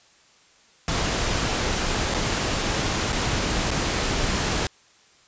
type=noise with dropouts; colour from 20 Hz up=pink; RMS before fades=-24 dBFS; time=0.88-4.67 s; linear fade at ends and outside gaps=1 ms; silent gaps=2.14-2.145 / 3.123-3.127 / 3.707-3.713 s; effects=white hiss -56 dBFS RMS until 5.27 s + resampled to 16000 Hz